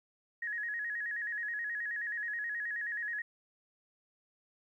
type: tone with vibrato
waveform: sine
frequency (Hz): 1780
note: A6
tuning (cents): +20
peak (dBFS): -34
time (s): 0.42-3.22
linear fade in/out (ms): 5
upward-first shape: square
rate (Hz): 9.4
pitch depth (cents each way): 88
effects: 12-bit